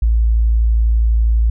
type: tone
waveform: sine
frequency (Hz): 56.1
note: A1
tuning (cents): +34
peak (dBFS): -10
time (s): 0.02-1.5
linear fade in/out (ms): 5
effects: none